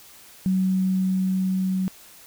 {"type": "tone with level ramp", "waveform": "sine", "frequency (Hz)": 187.8, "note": "F#3", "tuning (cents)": 26, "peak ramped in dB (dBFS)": [-18, -21], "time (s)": [0.46, 1.88], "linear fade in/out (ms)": 0, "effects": ["white hiss -48 dBFS RMS until 2.26 s"]}